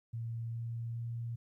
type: tone with pitch steps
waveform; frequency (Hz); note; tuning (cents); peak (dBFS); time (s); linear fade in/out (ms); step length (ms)
sine; 115.3 / 116.17 / 117.04; A#2 / A#2 / A#2; -19 / -6 / +7; -36; 0.13-1.36; 10; 410
effects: 13-bit